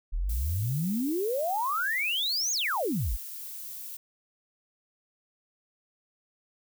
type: exponential two-way sweep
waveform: sine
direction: up then down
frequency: 35.93 to 6740 to 35.93 Hz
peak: -26 dBFS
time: 0.12-3.17 s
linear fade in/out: 20 ms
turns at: 2.52 s
type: noise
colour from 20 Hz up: violet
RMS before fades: -40 dBFS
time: 0.29-3.97 s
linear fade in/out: 5 ms
effects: none